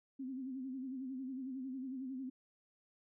sine tone with vibrato, 261.6 Hz, C4, in tune, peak -40 dBFS, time 0.19-2.3 s, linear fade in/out 10 ms, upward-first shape sine, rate 11 Hz, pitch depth 73 cents each way, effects none

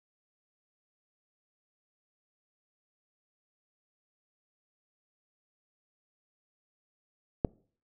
click, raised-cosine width 2 ms, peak -11 dBFS, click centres 7.448 s, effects noise-tail reverb RT60 0.5 s tail -26 dB re dry

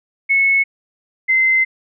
sine tone pair in turn, 2197 / 2067 Hz, C#7 / C7, -16 / -22 cents, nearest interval minor second, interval 106 cents, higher first, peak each -11 dBFS, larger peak neither, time 0.29-0.64 / 1.28-1.65 s, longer second, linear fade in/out 20 ms, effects none

